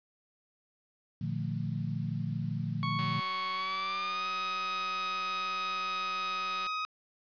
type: chord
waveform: sine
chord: Bb major seventh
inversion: none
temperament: equal with one note detuned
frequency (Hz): 116.54 / 149.49 / 174.61 / 220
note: Bb2 / D3 / F3 / A3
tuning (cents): 0 / +31 / 0 / 0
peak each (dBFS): -36 / -35 / -37 / -40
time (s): 1.21-3.2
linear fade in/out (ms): 5
type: tone with pitch glide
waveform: sawtooth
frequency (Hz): 1108.7 to 1258.9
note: C#6 to D#6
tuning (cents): 0 to +20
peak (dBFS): -28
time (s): 2.83-6.85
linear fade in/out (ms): 0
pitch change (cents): +220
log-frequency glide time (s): 3.54-4.28
type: click train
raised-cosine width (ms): 0.2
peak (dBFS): -26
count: 696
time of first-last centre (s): 2.99-6.667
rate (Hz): 189
effects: resampled to 11025 Hz + 10-bit